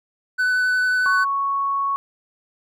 triangle tone with vibrato, 1500 Hz, F#6, 23 cents sharp, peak -15 dBFS, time 0.38-1.25 s, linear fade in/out 20 ms, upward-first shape sine, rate 11 Hz, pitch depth 9 cents each way
sine tone, 1108.7 Hz, C#6, in tune, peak -19 dBFS, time 1.06-1.96 s, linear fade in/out 0 ms
effects none

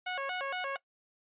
15% pulse tone with vibrato, 634 Hz, D#5, 32 cents sharp, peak -27 dBFS, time 0.06-0.77 s, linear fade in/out 10 ms, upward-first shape square, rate 4.3 Hz, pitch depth 250 cents each way, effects noise-tail reverb RT60 0.1 s tail -20 dB re dry + resampled to 8000 Hz

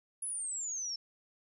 sine exponential sweep, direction down, 10548 to 5330 Hz, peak -35 dBFS, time 0.22-0.96 s, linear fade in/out 5 ms, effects none

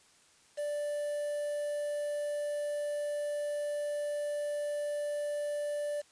triangle tone with quantisation, 587.3 Hz, D5, in tune, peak -30 dBFS, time 0.57-6.02 s, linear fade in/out 20 ms, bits 8, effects white hiss -63 dBFS RMS until 6.11 s + resampled to 22050 Hz

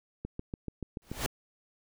click train, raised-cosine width 3 ms, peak -23 dBFS, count 8, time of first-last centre 0.25-1.26 s, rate 6.93 Hz
pink noise with exponential growth, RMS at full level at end -29 dBFS, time 1.02-1.26 s, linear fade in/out 0 ms, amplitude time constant 52 ms
effects none

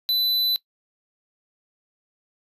square tone, 4000 Hz, B7, 21 cents sharp, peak -20 dBFS, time 0.09-0.56 s, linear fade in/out 0 ms, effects noise-tail reverb RT60 0.1 s tail -20 dB re dry + resampled to 32000 Hz

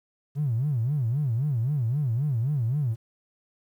triangle tone with vibrato, 130 Hz, C3, 11 cents flat, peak -19 dBFS, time 0.35-2.96 s, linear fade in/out 50 ms, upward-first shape sine, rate 3.8 Hz, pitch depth 270 cents each way, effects tanh soft clip ceiling -20 dBFS + 10-bit

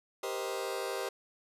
sawtooth chord, C minor seventh, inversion second, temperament just, 392.4 / 470.9 / 523.3 / 627.9 Hz, G4 / Bb4 / C5 / Eb5, +2 / +18 / 0 / +16 cents, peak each -34 / -36 / -35 / -38 dBFS, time 0.23-1.09 s, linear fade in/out 5 ms, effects resampled to 32000 Hz

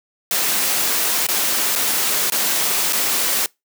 white noise with dropouts, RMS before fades -19 dBFS, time 0.31-3.46 s, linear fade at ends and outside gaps 1 ms, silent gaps 1.267-1.287 / 1.754-1.759 / 2.3-2.321 / 2.925-2.931 s, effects noise-tail reverb RT60 0.2 s tail -25 dB re dry + high-pass 200 Hz 12 dB/octave

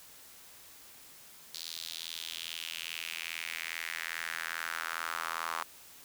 sawtooth tone with high-pass filter sweep, 82.41 Hz, E2, in tune, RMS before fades -39 dBFS, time 1.54-5.63 s, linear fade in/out 5 ms, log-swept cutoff 4300 to 1100 Hz, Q 3.1, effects white hiss -54 dBFS RMS until 6.04 s

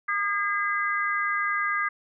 harmonic tone, 406.4 Hz, G#4, 38 cents flat, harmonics 3 / 4 / 5, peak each -27 / -28 / -29 dBFS, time 0.08-1.89 s, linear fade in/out 10 ms, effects none

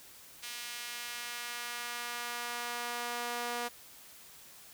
sawtooth tone with high-pass filter sweep, 240 Hz, B3, 49 cents flat, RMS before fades -39 dBFS, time 0.42-3.69 s, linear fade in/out 20 ms, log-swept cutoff 2700 to 620 Hz, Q 0.86, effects white hiss -54 dBFS RMS until 4.73 s

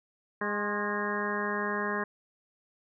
harmonic tone with a mistuned harmonic, 205.8 Hz, G#3, 16 cents flat, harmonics 1 / 2 / 3 / 4 / 5 / 6 / 7 / 8 / 9, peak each -36 / -35 / -40 / -42 / -35 / -41 / -44 / -35 / -38 dBFS, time 0.41-2.04 s, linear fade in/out 5 ms, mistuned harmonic 5, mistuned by +44 cents, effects none

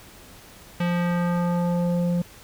square tone with low-pass filter sweep, 174.61 Hz, F3, in tune, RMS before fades -23 dBFS, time 0.8-2.22 s, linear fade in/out 5 ms, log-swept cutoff 2900 to 380 Hz, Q 1.4, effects pink hiss -47 dBFS RMS until 2.43 s

